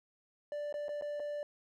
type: tone with dropouts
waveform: triangle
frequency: 587.3 Hz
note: D5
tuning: in tune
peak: -34 dBFS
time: 0.52-1.43 s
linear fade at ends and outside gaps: 1 ms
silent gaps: 0.726-0.741 / 0.883-0.891 / 1.012-1.022 / 1.197-1.201 s
effects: none